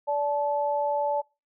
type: tone pair together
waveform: sine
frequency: 579.5 / 869 Hz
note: D5 / A5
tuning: -23 / -22 cents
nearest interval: perfect fifth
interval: 701 cents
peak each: -26 dBFS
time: 0.07-1.22 s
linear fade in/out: 20 ms
effects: noise-tail reverb RT60 0.3 s tail -25 dB re dry